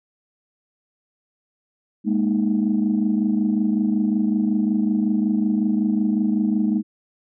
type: chord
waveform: sine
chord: Ab suspended second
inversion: none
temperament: equal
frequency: 207.7 / 233.1 / 311.1 Hz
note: Ab3 / Bb3 / Eb4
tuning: 0 / 0 / 0 cents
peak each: -19 / -22 / -23 dBFS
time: 2.04-6.83 s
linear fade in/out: 50 ms
effects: tanh soft clip ceiling -10 dBFS